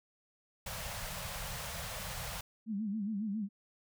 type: band-stop noise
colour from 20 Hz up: pink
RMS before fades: -41 dBFS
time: 0.66-2.41 s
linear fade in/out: 5 ms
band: 190 to 500 Hz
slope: 48 dB/octave
type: tone with vibrato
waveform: sine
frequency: 209.1 Hz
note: G#3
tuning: 12 cents sharp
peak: -33 dBFS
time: 2.66-3.49 s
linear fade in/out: 50 ms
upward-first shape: sine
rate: 7.3 Hz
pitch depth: 120 cents each way
effects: none